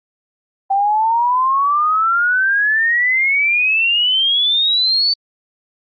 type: exponential sweep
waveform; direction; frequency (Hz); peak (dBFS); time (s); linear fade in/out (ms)
sine; up; 774 to 4558; -12; 0.7-5.14; 10
effects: Opus 32 kbps